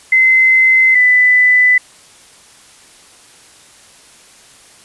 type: tone pair in turn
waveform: sine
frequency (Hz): 2056 / 1996.3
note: C7 / B6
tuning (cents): -31 / +18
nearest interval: minor second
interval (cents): 51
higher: first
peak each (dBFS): -6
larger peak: neither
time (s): 0.12-0.95 / 0.95-1.78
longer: neither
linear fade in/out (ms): 5
effects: white hiss -43 dBFS RMS until 4.84 s + resampled to 24000 Hz